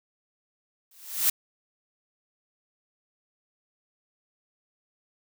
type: noise with exponential growth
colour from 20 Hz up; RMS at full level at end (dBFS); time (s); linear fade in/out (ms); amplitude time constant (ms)
blue; -19; 0.91-1.3; 5; 84
effects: none